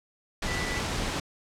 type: tone in noise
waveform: sine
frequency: 1975.5 Hz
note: B6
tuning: in tune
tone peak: -34 dBFS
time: 0.47-0.8 s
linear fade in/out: 5 ms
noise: pink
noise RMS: -30 dBFS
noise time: 0.42-1.2 s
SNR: -7 dB
effects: low-pass 7000 Hz 12 dB/octave